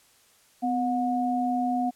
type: tone pair together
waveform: sine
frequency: 252.4 / 724.1 Hz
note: B3 / F#5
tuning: +38 / -38 cents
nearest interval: octave + tritone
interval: 1824 cents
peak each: -26 dBFS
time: 0.62-1.91 s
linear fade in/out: 20 ms
effects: white hiss -60 dBFS RMS until 1.95 s + low-pass 12000 Hz 12 dB/octave